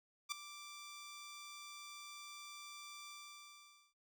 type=tone with ADSR envelope; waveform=10% pulse; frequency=1174.7 Hz; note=D6; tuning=in tune; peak=-27 dBFS; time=0.29-3.94 s; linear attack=29 ms; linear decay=5 ms; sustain=-15 dB; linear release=850 ms; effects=none